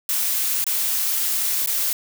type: noise with dropouts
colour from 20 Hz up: blue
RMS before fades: -22 dBFS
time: 0.09-1.93 s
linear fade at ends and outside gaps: 1 ms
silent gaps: 0.642-0.666 / 1.661-1.673 s
effects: none